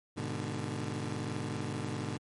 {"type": "chord", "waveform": "20% pulse", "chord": "G# diminished", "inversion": "none", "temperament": "just", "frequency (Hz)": [103.83, 124.59, 149.51], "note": ["G#2", "B2", "D3"], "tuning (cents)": [0, 16, 31], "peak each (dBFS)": -34, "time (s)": [0.16, 2.18], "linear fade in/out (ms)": 20, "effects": ["MP3 48 kbps"]}